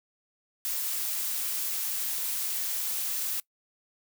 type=noise; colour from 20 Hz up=blue; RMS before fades=-31 dBFS; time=0.65-3.4 s; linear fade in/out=0 ms; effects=noise-tail reverb RT60 0.1 s tail -23 dB re dry